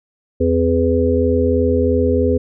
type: harmonic tone with a mistuned harmonic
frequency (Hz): 83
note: E2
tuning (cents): +12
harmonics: 1 / 3 / 5 / 6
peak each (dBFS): -18 / -18 / -18 / -18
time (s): 0.4-2.38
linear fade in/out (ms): 10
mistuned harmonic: 3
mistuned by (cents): +53
effects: none